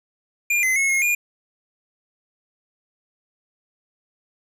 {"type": "tone with pitch steps", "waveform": "square", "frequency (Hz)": [2405, 2050, 2181, 2156, 2425], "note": ["D7", "C7", "C#7", "C#7", "D#7"], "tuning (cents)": [41, -36, -29, -49, -45], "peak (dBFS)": -18, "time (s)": [0.5, 1.15], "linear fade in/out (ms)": 5, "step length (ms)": 130, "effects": ["resampled to 32000 Hz", "9-bit"]}